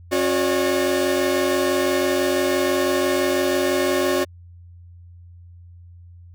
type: tone cluster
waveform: 45% pulse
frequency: 272.6 / 363.2 / 557 / 603 Hz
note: C#4 / F#4 / C#5 / D5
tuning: -29 / -32 / +8 / +46 cents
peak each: -26 / -21 / -25 / -25 dBFS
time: 0.11-4.25 s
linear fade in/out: 20 ms
effects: added 87 Hz sine -41 dBFS peak until 6.34 s